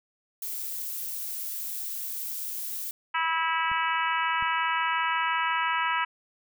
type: noise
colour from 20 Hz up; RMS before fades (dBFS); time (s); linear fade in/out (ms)
violet; -34; 0.42-2.91; 2
type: harmonic tone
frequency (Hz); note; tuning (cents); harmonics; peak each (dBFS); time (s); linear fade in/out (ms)
325.7; E4; -21; 3 / 4 / 5 / 6 / 7 / 8 / 9; -28 / -30 / -32 / -34 / -35 / -36 / -37; 3.14-6.05; 10
type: clicks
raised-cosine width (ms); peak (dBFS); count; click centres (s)
5; -33; 2; 3.716 / 4.425
effects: none